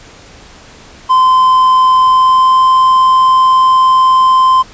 triangle tone with pitch glide, 1031 to 1038.2 Hz, C6 to C6, -26 to -14 cents, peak -3 dBFS, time 1.09-4.63 s, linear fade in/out 20 ms, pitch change +12 cents, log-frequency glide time 1.98-2.59 s, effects pink hiss -37 dBFS RMS until 4.73 s + resampled to 16000 Hz

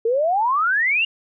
sine exponential sweep, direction up, 440 to 2871 Hz, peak -16 dBFS, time 0.05-1.05 s, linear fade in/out 5 ms, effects none

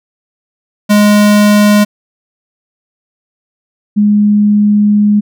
square / sine tone pair in turn, 207.7 / 207.7 Hz, G#3 / G#3, 0 / 0 cents, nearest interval unison, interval 0 cents, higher neither, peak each -5 dBFS, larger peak neither, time 0.89-1.85 / 3.96-5.21 s, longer second, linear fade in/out 20 ms, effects none

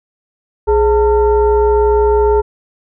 sine tone with frequency modulation, 419 Hz, G#4, 15 cents sharp, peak -8 dBFS, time 0.67-2.42 s, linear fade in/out 20 ms, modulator 478 Hz, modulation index 0.8, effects none

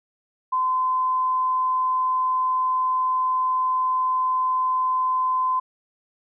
sine tone, 1026 Hz, C6, 34 cents flat, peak -19 dBFS, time 0.52-5.6 s, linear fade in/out 10 ms, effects none

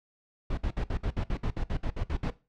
brown noise bursts, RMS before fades -29 dBFS, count 14, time 0.5-2.303 s, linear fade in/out 5 ms, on 74 ms, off 59 ms, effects noise-tail reverb RT60 0.3 s tail -18 dB re dry + low-pass 4000 Hz 12 dB/octave

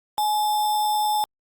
sine tone with sample-and-hold, 845 Hz, G#5, 30 cents sharp, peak -19 dBFS, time 0.18-1.24 s, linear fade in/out 0 ms, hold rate 4410 Hz, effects Opus 48 kbps

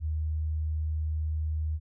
sine tone, 77.78 Hz, D#2, in tune, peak -27 dBFS, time 0-1.8 s, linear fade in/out 50 ms, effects none

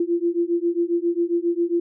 sine beating tone pair, 339.5 / 346.9 Hz, F4 / F4, -49 / -12 cents, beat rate 7.4 Hz, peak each -22 dBFS, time 0-1.8 s, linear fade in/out 5 ms, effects none

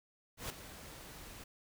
pink noise with ADSR envelope, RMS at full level -39 dBFS, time 0.37-1.44 s, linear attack 130 ms, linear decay 3 ms, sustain -12 dB, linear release 6 ms, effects none

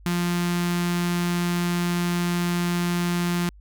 sawtooth tone with notch filter, 174.61 Hz, F3, in tune, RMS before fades -24 dBFS, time 0.06-3.49 s, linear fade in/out 0 ms, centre 550 Hz, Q 0.97, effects added 50 Hz sine -45 dBFS peak until 3.6 s

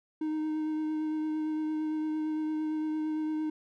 triangle tone with vibrato, 310 Hz, D#4, 6 cents flat, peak -27 dBFS, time 0.21-3.5 s, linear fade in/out 5 ms, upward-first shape triangle, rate 8.8 Hz, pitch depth 16 cents each way, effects none

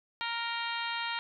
harmonic tone with a mistuned harmonic, 466.2 Hz, A#4, in tune, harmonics 2 / 3 / 4 / 5 / 6 / 7 / 8 / 9, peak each -37 / -39 / -40 / -41 / -42 / -42 / -43 / -44 dBFS, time 0.21-1.19 s, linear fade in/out 0 ms, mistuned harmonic 7, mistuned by -31 cents, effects none

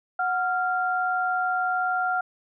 sine tone pair together, 736 / 1389.4 Hz, F#5 / F6, -9 / -9 cents, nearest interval major seventh, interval 1100 cents, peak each -25 dBFS, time 0.19-2.21 s, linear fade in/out 5 ms, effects none

